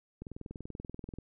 click train, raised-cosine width 3 ms, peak -29 dBFS, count 21, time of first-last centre 0.22-1.186 s, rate 20.7 Hz, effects none

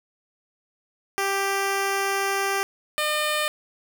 10% pulse tone pair in turn, 393.2 / 605 Hz, G4 / D#5, +5 / -49 cents, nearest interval perfect fifth, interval 746 cents, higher second, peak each -14 / -14 dBFS, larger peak neither, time 1.18-2.63 / 2.98-3.48 s, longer first, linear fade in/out 0 ms, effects none

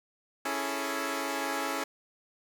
10% pulse chord, A major seventh, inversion first, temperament equal, 277.2 / 329.6 / 415.3 / 440 Hz, C#4 / E4 / G#4 / A4, 0 / 0 / 0 / 0 cents, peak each -26 / -28 / -30 / -30 dBFS, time 0.45-1.84 s, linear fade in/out 5 ms, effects none

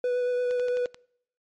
triangle tone with vibrato, 493.9 Hz, B4, in tune, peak -21 dBFS, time 0.04-0.86 s, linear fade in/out 2 ms, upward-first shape triangle, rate 8.7 Hz, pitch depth 14 cents each way
click train, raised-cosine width 0.2 ms, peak -25 dBFS, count 6, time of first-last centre 0.51-0.945 s, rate 11.5 Hz
effects noise-tail reverb RT60 0.7 s tail -25 dB re dry + MP3 48 kbps

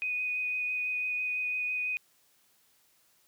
sine tone with vibrato, 2489 Hz, D#7, in tune, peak -29 dBFS, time 0.02-1.97 s, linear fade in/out 0 ms, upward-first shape sine, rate 6 Hz, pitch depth 12 cents each way, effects white hiss -67 dBFS RMS until 3.27 s + high-pass 60 Hz 12 dB/octave

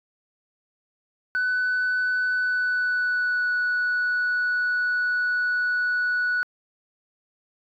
sine tone with pitch glide, 1498 to 1474 Hz, F#6 to F#6, +21 to -7 cents, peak -19 dBFS, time 1.35-6.43 s, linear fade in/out 0 ms, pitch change -28 cents, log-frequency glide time 2.32-3.52 s, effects tanh soft clip ceiling -19 dBFS

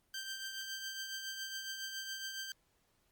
15% pulse tone with tremolo, 1568 Hz, G6, in tune, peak -32 dBFS, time 0.14-2.52 s, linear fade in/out 2 ms, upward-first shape triangle, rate 7.2 Hz, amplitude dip 50%, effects pink hiss -75 dBFS RMS until 3.11 s + Opus 32 kbps

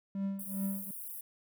triangle tone with tremolo, 196 Hz, G3, in tune, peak -28 dBFS, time 0.15-0.91 s, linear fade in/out 2 ms, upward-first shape triangle, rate 2.5 Hz, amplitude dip 95%
white high-pass noise, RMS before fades -43 dBFS, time 0.39-1.21 s, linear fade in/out 5 ms, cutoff 9700 Hz, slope 48 dB/octave
effects none

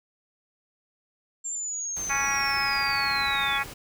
sine linear sweep, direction down, 7390 to 3350 Hz, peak -29 dBFS, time 1.44-3.59 s, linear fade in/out 20 ms
pink noise, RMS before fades -41 dBFS, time 1.96-3.74 s, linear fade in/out 10 ms
harmonic tone, 277.2 Hz, C#4, in tune, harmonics 3 / 4 / 5 / 6 / 7 / 8 / 9, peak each -32 / -32 / -32 / -32 / -32 / -32 / -32 dBFS, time 2.09-3.64 s, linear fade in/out 20 ms
effects none

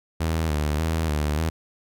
sawtooth tone with vibrato, 77.78 Hz, D#2, in tune, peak -18 dBFS, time 0.2-1.5 s, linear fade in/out 10 ms, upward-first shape square, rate 1.7 Hz, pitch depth 65 cents each way, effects none

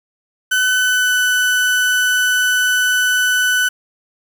35% pulse tone with pitch glide, 1509 to 1496 Hz, F#6 to F#6, +34 to +19 cents, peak -11 dBFS, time 0.51-3.69 s, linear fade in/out 10 ms, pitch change -15 cents, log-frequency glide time 0.72-1.14 s, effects 7-bit

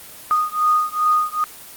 sine beating tone pair, 1234 / 1236.5 Hz, D#6 / D#6, -15 / -11 cents, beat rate 2.5 Hz, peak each -18 dBFS, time 0.31-1.44 s, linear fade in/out 0 ms, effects white hiss -39 dBFS RMS until 1.76 s + Opus 24 kbps

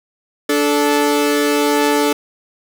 sawtooth tone pair together, 291.3 / 436.4 Hz, D4 / A4, -14 / -14 cents, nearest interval perfect fifth, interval 700 cents, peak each -12 dBFS, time 0.49-2.13 s, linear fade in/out 5 ms, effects none

